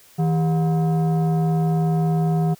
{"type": "tone with frequency modulation", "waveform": "sine", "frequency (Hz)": 160.9, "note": "E3", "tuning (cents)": -42, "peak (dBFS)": -15, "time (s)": [0.18, 2.55], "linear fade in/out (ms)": 20, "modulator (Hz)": 560, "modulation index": 0.52, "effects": ["tanh soft clip ceiling -14 dBFS", "white hiss -51 dBFS RMS until 2.59 s"]}